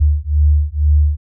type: beating tone pair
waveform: sine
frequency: 73.42 / 75.52 Hz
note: D2 / D2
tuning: 0 / +49 cents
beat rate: 2.1 Hz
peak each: -13 dBFS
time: 0-1.17 s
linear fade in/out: 20 ms
effects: none